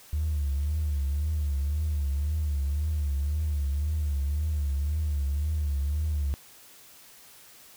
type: tone with vibrato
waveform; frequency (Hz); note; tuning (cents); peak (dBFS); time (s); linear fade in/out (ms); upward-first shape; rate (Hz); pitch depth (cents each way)
triangle; 73.3; D2; -3; -21; 0.13-6.34; 0; triangle; 1.9; 120
effects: tanh soft clip ceiling -22 dBFS + white hiss -52 dBFS RMS until 7.76 s